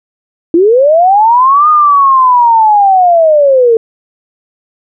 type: linear two-way sweep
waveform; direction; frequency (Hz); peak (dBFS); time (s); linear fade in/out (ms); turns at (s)
sine; up then down; 320.6 to 1236 to 442.6; -3; 0.54-3.77; 2; 1.69
effects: none